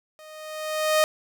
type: tone with level ramp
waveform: sawtooth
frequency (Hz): 620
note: D#5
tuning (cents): -6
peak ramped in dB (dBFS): -41 to -12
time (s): 0.19-1.04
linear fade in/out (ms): 0
effects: none